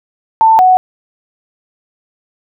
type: tone pair in turn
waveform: sine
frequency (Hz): 890 / 741.3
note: A5 / F#5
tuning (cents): +20 / +3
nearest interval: minor third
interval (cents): 317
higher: first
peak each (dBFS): -4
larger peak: neither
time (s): 0.41-0.59 / 0.59-0.77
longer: neither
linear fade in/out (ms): 0
effects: none